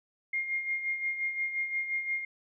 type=tone with tremolo; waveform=sine; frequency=2126 Hz; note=C7; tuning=27 cents sharp; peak=-27 dBFS; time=0.33-2.25 s; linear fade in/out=5 ms; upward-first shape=sine; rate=5.7 Hz; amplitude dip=60%; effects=none